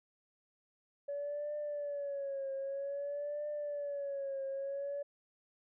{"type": "tone with vibrato", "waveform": "sine", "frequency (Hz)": 567, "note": "C#5", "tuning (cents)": 39, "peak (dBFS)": -35, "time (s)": [1.08, 5.03], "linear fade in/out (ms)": 10, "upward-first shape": "triangle", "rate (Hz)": 0.52, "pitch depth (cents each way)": 86, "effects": ["tanh soft clip ceiling -32 dBFS"]}